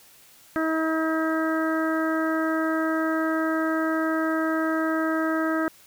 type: harmonic tone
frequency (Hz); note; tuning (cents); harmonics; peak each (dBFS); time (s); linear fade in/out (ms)
319.6; D#4; +47; 1 / 2 / 3 / 4 / 5 / 6; -24 / -29 / -38 / -30 / -31 / -38; 0.56-5.68; 0
effects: white hiss -53 dBFS RMS until 5.86 s